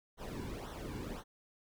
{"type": "noise with flanger", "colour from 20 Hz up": "brown", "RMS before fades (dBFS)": -43, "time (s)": [0.17, 1.24], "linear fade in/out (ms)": 50, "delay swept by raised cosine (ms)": [0.41, 1.61], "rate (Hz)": 1.9, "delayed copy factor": -0.75, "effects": []}